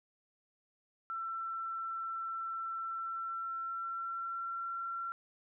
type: tone with pitch glide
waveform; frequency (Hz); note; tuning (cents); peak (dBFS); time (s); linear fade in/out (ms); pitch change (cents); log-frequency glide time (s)
sine; 1342 to 1361.5; E6 to F6; +31 to -44; -36; 1.1-5.12; 0; +25; 2.84-4.66
effects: none